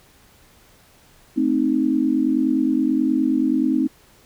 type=chord; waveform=sine; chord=A diminished; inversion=none; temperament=equal; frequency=220 / 261.6 / 311.1 Hz; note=A3 / C4 / Eb4; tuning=0 / 0 / 0 cents; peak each=-25 / -19 / -20 dBFS; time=1.36-3.88 s; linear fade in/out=20 ms; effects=pink hiss -53 dBFS RMS until 4.25 s